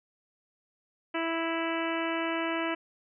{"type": "harmonic tone", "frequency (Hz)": 329.6, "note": "E4", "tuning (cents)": 0, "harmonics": [1, 2, 3, 4, 5, 6, 7, 8, 9], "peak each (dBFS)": [-32, -35, -37, -38, -39, -40, -40, -41, -42], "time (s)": [1.14, 2.75], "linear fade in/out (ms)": 10, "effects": []}